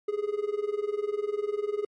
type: tone with tremolo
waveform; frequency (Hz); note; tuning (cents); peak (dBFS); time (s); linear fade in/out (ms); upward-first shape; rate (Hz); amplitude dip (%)
triangle; 415.3; G#4; 0; -21; 0.08-1.85; 5; triangle; 20; 95
effects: MP3 48 kbps